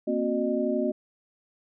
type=tone cluster; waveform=sine; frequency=233.8 / 265.5 / 365.8 / 609 Hz; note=A#3 / C4 / F#4 / D#5; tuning=+5 / +25 / -20 / -37 cents; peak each=-29 dBFS; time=0.07-0.92 s; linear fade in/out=10 ms; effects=none